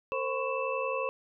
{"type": "tone cluster", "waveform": "sine", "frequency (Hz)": [456.7, 528, 1013, 1104, 2644], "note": ["A#4", "C5", "B5", "C#6", "E7"], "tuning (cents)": [-36, 16, 44, -7, 5], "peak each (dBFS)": [-37, -32, -38, -36, -37], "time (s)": [0.12, 1.09], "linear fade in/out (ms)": 0, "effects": []}